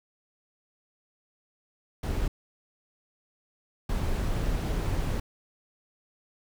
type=noise bursts at uneven times; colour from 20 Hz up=brown; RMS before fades=-28 dBFS; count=2; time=2.03-2.28 / 3.89-5.2 s; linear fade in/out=5 ms; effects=none